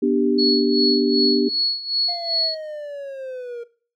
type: chord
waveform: sine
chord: G major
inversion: first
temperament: just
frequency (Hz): 245 / 294 / 392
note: B3 / D4 / G4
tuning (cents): -14 / +2 / 0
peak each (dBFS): -20 / -20 / -20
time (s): 0.02-1.49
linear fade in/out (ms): 10
type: tone with tremolo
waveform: sine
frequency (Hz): 4369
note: C#8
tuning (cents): -26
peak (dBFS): -17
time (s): 0.38-2.55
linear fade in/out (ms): 10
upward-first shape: sine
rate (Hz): 2.6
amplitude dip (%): 80
type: linear sweep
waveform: triangle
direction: down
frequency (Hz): 704 to 465.4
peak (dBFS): -27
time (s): 2.08-3.64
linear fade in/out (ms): 10
effects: noise-tail reverb RT60 0.4 s tail -18 dB re dry